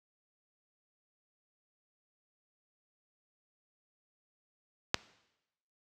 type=click; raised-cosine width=0.2 ms; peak=-7 dBFS; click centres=4.944 s; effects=noise-tail reverb RT60 0.9 s tail -20 dB re dry + high-pass 60 Hz 12 dB/octave